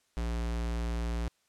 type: tone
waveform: square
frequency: 57.9 Hz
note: A#1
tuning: 11 cents flat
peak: -31 dBFS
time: 0.17-1.28 s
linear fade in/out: 0 ms
effects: white hiss -72 dBFS RMS until 1.48 s + low-pass 9000 Hz 12 dB/octave